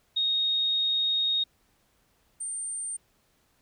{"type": "tone pair in turn", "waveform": "sine", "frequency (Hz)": [3729, 8869], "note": ["A#7", "C#9"], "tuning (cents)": [0, 0], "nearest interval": "octave + minor third", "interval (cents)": 1500, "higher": "second", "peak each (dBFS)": [-23, -31], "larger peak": "first", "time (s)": [[0.16, 1.44], [2.4, 2.97]], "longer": "first", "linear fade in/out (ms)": 10, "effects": ["pink hiss -68 dBFS RMS until 3.61 s"]}